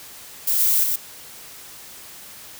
violet noise with echo, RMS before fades -20 dBFS, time 0.47-0.84 s, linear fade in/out 5 ms, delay 120 ms, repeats 1, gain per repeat -2 dB, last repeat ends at 0.96 s, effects white hiss -41 dBFS RMS until 2.59 s

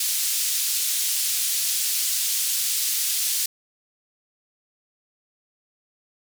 white band-pass noise, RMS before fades -24 dBFS, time 0-3.46 s, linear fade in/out 5 ms, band 3700 to 13000 Hz, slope 12 dB/octave, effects none

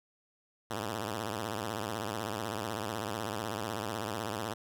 5% pulse tone with vibrato, 107.4 Hz, A2, 41 cents flat, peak -23 dBFS, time 0.7-4.54 s, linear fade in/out 10 ms, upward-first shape sine, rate 16 Hz, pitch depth 170 cents each way, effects none

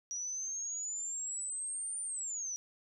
sine exponential two-way sweep, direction up then down, 5780 to 9160 to 5780 Hz, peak -36 dBFS, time 0.11-2.56 s, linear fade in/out 0 ms, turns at 2.02 s, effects none

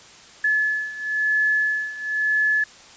sine beating tone pair, 1718 / 1718.99 Hz, A6 / A6, -42 / -41 cents, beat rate 0.99 Hz, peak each -24 / -21 dBFS, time 0.44-2.64 s, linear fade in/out 5 ms, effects white hiss -46 dBFS RMS until 2.96 s + resampled to 16000 Hz

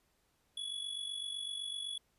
square tone with amplitude modulation, 3390 Hz, G#7, 35 cents sharp, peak -36 dBFS, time 0.57-1.98 s, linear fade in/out 5 ms, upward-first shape sine, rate 47.9 Hz, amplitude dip 65%, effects pink hiss -75 dBFS RMS until 2.18 s + resampled to 32000 Hz

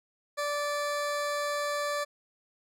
20% pulse tone, 583 Hz, D5, 13 cents flat, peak -24 dBFS, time 0.37-2.05 s, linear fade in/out 20 ms, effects low-pass 12000 Hz 12 dB/octave

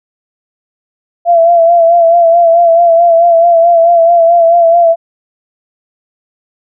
sine tone with vibrato, 677 Hz, E5, 46 cents sharp, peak -3 dBFS, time 1.25-4.96 s, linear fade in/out 50 ms, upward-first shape sine, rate 4.6 Hz, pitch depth 44 cents each way, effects none

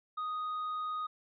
triangle tone, 1244.5 Hz, D#6, in tune, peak -32 dBFS, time 0.17-1.07 s, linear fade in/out 10 ms, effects resampled to 11025 Hz

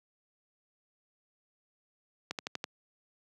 slowing click train, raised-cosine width 0.2 ms, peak -17 dBFS, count 5, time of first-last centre 2.31-2.641 s, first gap 78 ms, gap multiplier 1.04, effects high-pass 150 Hz 12 dB/octave

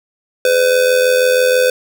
square tone with amplitude modulation, 505 Hz, B4, 39 cents sharp, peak -8 dBFS, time 0.45-1.7 s, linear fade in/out 2 ms, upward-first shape sine, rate 86.2 Hz, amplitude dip 55%, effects none

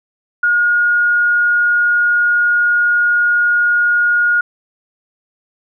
sine tone, 1434 Hz, F6, 45 cents sharp, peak -10 dBFS, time 0.43-4.41 s, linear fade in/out 5 ms, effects none

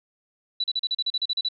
sine tone bursts, 3951 Hz, B7, in tune, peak -22 dBFS, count 12, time 0.6-1.487 s, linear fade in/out 5 ms, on 40 ms, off 37 ms, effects none

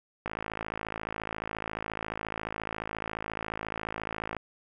click train, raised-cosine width 0.5 ms, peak -18 dBFS, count 224, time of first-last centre 0.26-4.367 s, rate 54.3 Hz, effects none

